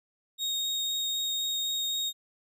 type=tone with vibrato; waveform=35% pulse; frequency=3729 Hz; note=A#7; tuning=in tune; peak=-27 dBFS; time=0.38-2.13 s; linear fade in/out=50 ms; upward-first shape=triangle; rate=3.9 Hz; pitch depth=9 cents each way; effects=none